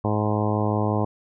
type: harmonic tone with a mistuned harmonic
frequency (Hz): 105.7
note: G#2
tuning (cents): +31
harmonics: 1 / 2 / 3 / 4 / 5 / 6 / 7 / 8 / 9 / 10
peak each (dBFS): -24 / -27 / -29 / -30 / -31 / -32 / -32 / -33 / -34 / -34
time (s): 0.04-1.05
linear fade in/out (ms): 5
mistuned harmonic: 10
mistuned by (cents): -24
effects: none